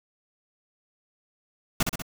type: noise with echo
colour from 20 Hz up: pink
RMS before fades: -22 dBFS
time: 1.8-1.83 s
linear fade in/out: 5 ms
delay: 64 ms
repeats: 3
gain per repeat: -4 dB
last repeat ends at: 2.022 s
effects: none